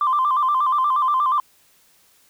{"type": "tone with vibrato", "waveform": "sine", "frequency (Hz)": 1107, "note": "C#6", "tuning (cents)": -3, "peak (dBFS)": -15, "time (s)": [0.01, 1.4], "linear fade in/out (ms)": 2, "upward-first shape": "square", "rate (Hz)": 8.4, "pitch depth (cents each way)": 110, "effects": ["tanh soft clip ceiling -11 dBFS", "white hiss -57 dBFS RMS until 2.29 s"]}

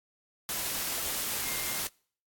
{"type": "tone in noise", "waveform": "sine", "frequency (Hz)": 2116, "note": "C7", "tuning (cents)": 19, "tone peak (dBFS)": -42, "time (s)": [1.44, 1.79], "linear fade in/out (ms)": 0, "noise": "white", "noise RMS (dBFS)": -33, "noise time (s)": [0.49, 1.87], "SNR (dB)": -12, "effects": ["noise-tail reverb RT60 0.5 s tail -26 dB re dry", "AAC 64 kbps"]}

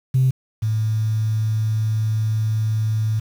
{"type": "tone pair in turn", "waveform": "sine", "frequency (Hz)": [130, 109.32], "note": ["C3", "A2"], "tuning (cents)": [-11, -11], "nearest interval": "minor third", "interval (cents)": 300, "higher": "first", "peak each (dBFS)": [-12, -17], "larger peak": "first", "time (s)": [[0.14, 0.31], [0.62, 3.2]], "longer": "second", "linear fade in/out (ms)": 10, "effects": ["tanh soft clip ceiling -9 dBFS", "7-bit"]}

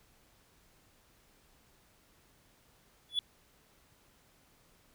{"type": "tone with exponential growth", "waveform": "triangle", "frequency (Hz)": 3423, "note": "A7", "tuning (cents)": -48, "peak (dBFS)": -21, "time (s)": [3.09, 3.19], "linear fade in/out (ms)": 1, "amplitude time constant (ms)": 20, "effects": ["tanh soft clip ceiling -23 dBFS", "pink hiss -66 dBFS RMS until 4.94 s"]}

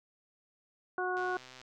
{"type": "harmonic tone", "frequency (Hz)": 365.7, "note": "F#4", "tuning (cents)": -20, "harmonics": [1, 2, 3, 4], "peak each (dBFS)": [-35, -36, -39, -36], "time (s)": [0.98, 1.37], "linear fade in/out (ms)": 2}
{"type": "click train", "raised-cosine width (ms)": 0.2, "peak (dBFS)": -33, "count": 58, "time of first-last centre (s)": [1.17, 1.615], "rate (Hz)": 128}
{"effects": []}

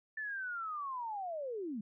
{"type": "linear sweep", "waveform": "sine", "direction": "down", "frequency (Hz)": [1773, 196], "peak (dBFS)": -37, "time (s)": [0.17, 1.81], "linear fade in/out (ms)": 5, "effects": []}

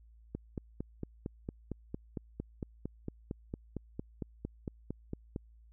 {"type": "click train", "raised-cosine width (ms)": 3, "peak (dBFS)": -24, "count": 23, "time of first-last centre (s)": [0.35, 5.361], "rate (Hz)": 4.39, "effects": ["added 56 Hz sine -56 dBFS peak until 5.72 s"]}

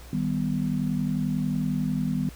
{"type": "chord", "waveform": "sine", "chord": "Eb augmented", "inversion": "none", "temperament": "equal", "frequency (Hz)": [155.56, 196, 246.9], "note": ["Eb3", "G3", "B3"], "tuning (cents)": [0, 0, 0], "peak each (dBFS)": -28, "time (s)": [0.13, 2.29], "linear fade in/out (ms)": 2, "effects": ["added 60 Hz sine -43 dBFS peak until 2.35 s", "pink hiss -49 dBFS RMS until 2.35 s"]}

